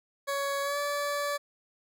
20% pulse tone with pitch glide, 559 to 576.7 Hz, C#5 to D5, +14 to -32 cents, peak -24 dBFS, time 0.27-1.38 s, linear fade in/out 20 ms, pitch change +54 cents, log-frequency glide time 0.62-0.78 s, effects none

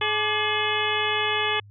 harmonic tone with a mistuned harmonic, 425 Hz, G#4, 40 cents sharp, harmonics 1 / 2 / 3 / 4 / 5 / 6 / 7 / 8, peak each -30 / -30 / -30 / -30 / -30 / -30 / -30 / -30 dBFS, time 0.01-1.6 s, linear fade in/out 5 ms, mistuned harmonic 3, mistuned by -130 cents, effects added 102 Hz sine -45 dBFS peak until 1.7 s

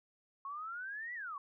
sine exponential two-way sweep, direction up then down, 1083 to 1988 to 1083 Hz, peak -40 dBFS, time 0.45-1.38 s, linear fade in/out 2 ms, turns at 1.14 s, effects none

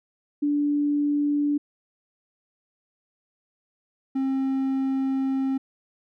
sine / triangle tone pair in turn, 291.2 / 267.3 Hz, D4 / C4, -15 / +37 cents, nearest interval minor second, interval 148 cents, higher first, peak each -20 dBFS, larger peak neither, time 0.42-1.58 / 4.15-5.58 s, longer second, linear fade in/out 10 ms, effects none

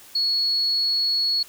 sine tone, 4360 Hz, C#8, 29 cents flat, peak -19 dBFS, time 0.15-1.43 s, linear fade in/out 5 ms, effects white hiss -47 dBFS RMS until 1.48 s

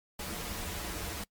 pink noise with comb filter, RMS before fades -38 dBFS, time 0.19-1.24 s, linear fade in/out 5 ms, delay 7.7 ms, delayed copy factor -0.6, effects noise-tail reverb RT60 0.1 s tail -24 dB re dry + MP3 96 kbps

